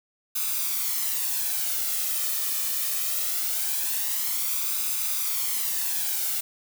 blue noise with flanger, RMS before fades -27 dBFS, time 0.35-6.41 s, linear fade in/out 10 ms, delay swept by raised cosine 0.8 to 1.67 ms, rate 0.22 Hz, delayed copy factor +0.55, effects none

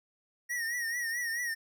square tone with vibrato, 1881 Hz, A#6, 15 cents sharp, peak -32 dBFS, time 0.49-1.55 s, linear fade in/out 20 ms, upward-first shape triangle, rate 4.6 Hz, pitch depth 86 cents each way, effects none

